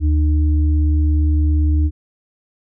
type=tone pair together; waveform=sine; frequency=75.3 / 302.9 Hz; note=D2 / D#4; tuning=+44 / -46 cents; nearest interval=2 octaves; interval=2410 cents; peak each=-12 / -24 dBFS; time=0-1.91 s; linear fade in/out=50 ms; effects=none